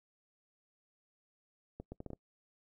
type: accelerating click train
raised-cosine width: 2 ms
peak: -30 dBFS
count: 6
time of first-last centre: 1.8-2.133 s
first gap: 120 ms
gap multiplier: 0.7
effects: noise-tail reverb RT60 0.1 s tail -24 dB re dry